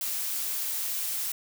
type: noise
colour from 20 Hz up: blue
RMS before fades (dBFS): -31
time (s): 0.01-1.32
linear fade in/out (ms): 2
effects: none